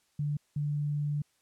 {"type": "tone pair in turn", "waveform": "sine", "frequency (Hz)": [146.83, 146.83], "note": ["D3", "D3"], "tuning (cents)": [0, 0], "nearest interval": "unison", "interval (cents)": 0, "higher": "neither", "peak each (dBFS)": -28, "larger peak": "neither", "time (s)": [[0.19, 0.37], [0.56, 1.22]], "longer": "second", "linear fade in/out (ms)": 5, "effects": ["white hiss -71 dBFS RMS until 1.41 s", "low-pass 10000 Hz 12 dB/octave"]}